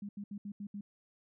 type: tone bursts at uneven times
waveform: sine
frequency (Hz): 203.3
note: G#3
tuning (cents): -37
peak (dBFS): -39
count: 6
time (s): 0.02-0.09 / 0.17-0.24 / 0.31-0.38 / 0.45-0.52 / 0.6-0.67 / 0.74-0.81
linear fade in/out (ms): 5
effects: none